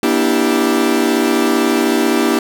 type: chord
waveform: 40% pulse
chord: E half-diminished seventh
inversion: second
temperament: equal with one note detuned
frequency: 239.2 / 293.7 / 329.6 / 392 Hz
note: Bb3 / D4 / E4 / G4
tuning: +45 / 0 / 0 / 0 cents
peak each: -17 dBFS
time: 0.03-2.39 s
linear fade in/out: 2 ms
effects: none